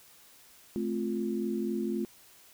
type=chord; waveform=sine; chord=F major; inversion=first; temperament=equal with one note detuned; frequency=217.7 / 261.6 / 349.2 Hz; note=A3 / C4 / F4; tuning=-18 / 0 / 0 cents; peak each=-32 / -36 / -33 dBFS; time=0.76-2.05 s; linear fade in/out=0 ms; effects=white hiss -57 dBFS RMS until 2.53 s